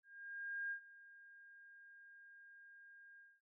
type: tone with ADSR envelope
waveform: sine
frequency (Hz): 1614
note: G#6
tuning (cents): -50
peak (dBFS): -39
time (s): 0.03-3.41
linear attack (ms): 680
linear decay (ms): 88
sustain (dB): -19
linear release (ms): 220
effects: none